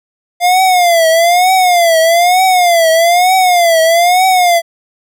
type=tone with vibrato; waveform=square; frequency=698.5 Hz; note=F5; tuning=in tune; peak=-7 dBFS; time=0.4-4.62 s; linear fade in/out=50 ms; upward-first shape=triangle; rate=1.1 Hz; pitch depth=150 cents each way; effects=none